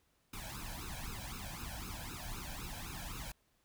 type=noise with flanger; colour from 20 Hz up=pink; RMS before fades=-44 dBFS; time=0.33-3.32 s; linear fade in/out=5 ms; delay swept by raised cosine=0.76 to 1.28 ms; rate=3.9 Hz; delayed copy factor=+0.95; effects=pink hiss -75 dBFS RMS until 3.64 s